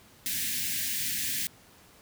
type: band-stop noise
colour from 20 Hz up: white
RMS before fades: -31 dBFS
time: 0.26-1.47 s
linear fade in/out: 0 ms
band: 300 to 1600 Hz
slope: 96 dB/octave
effects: pink hiss -56 dBFS RMS until 2.01 s + high-pass 60 Hz 12 dB/octave